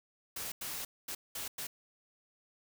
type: noise bursts at uneven times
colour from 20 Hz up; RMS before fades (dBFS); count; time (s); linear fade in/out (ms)
white; -40; 5; 0.36-0.52 / 0.61-0.85 / 1.08-1.15 / 1.35-1.48 / 1.58-1.67; 5
effects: none